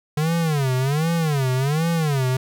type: tone with vibrato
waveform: square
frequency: 146.83 Hz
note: D3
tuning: in tune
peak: -19 dBFS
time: 0.17-2.37 s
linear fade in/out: 5 ms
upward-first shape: sine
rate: 1.3 Hz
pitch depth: 240 cents each way
effects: none

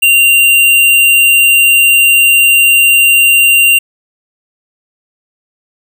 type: tone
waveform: square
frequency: 2774 Hz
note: F7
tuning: 12 cents flat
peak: -5 dBFS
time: 0.02-3.79 s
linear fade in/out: 10 ms
effects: none

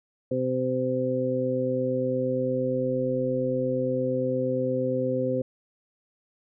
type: harmonic tone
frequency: 128.6 Hz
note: C3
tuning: 30 cents flat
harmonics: 1 / 2 / 3 / 4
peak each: -32 / -29 / -32 / -26 dBFS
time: 0.31-5.42 s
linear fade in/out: 5 ms
effects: none

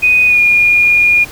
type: tone with pitch glide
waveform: sine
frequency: 2489 to 2429 Hz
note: D#7 to D#7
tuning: 0 to -42 cents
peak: -6 dBFS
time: 0.02-1.25 s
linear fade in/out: 20 ms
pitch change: -42 cents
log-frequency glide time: 0.26-0.4 s
effects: added 88 Hz sine -40 dBFS peak until 1.31 s + pink hiss -32 dBFS RMS until 1.31 s

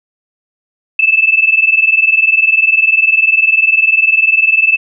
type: tone pair together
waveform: sine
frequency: 2617 / 2637 Hz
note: E7 / E7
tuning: -13 / 0 cents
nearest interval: unison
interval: 13 cents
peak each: -10 dBFS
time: 0.99-4.77 s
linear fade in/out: 5 ms
effects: none

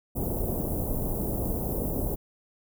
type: band-stop noise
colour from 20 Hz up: pink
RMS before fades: -29 dBFS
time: 0.15-2.16 s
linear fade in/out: 20 ms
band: 650 to 13000 Hz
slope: 24 dB/octave
effects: none

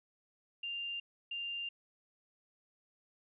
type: tone bursts at uneven times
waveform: sine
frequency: 2793 Hz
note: F7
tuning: 1 cent flat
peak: -37 dBFS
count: 2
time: 0.63-1 / 1.31-1.69 s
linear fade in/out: 5 ms
effects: none

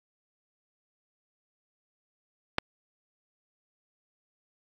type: click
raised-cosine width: 0.3 ms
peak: -8 dBFS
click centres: 2.584 s
effects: AAC 48 kbps

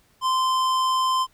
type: tone with hard clipping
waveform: sine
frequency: 1037 Hz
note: C6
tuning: 16 cents flat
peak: -21 dBFS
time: 0.21-1.27 s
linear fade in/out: 50 ms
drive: 14 dB
effects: pink hiss -61 dBFS RMS until 1.33 s

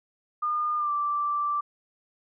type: tone with pitch glide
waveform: sine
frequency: 1214 to 1171.3 Hz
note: D#6 to D6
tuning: -43 to -5 cents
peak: -24 dBFS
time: 0.42-1.61 s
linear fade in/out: 10 ms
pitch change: -62 cents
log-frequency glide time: 0.77-0.91 s
effects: none

